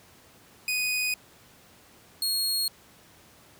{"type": "tone pair in turn", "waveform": "sawtooth", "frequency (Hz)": [2489, 4298], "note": ["D#7", "C8"], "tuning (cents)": [0, 46], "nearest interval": "major sixth", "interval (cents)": 946, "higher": "second", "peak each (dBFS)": [-22, -22], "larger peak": "neither", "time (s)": [[0.68, 1.14], [2.22, 2.68]], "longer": "neither", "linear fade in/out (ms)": 2, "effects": ["pink hiss -55 dBFS RMS until 3.59 s", "high-pass 80 Hz 12 dB/octave"]}